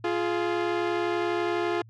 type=tone pair together; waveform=sawtooth; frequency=348.1 / 420 Hz; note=F4 / G#4; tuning=-6 / +19 cents; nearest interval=minor third; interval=325 cents; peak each=-22 / -26 dBFS; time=0.04-1.82 s; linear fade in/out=5 ms; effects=added 112 Hz sine -48 dBFS peak until 1.89 s + low-pass 3000 Hz 12 dB/octave